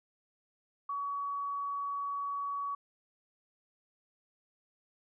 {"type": "tone", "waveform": "sine", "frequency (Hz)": 1130, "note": "C#6", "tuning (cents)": 33, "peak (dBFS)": -33, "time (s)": [0.89, 2.75], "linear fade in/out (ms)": 5, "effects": []}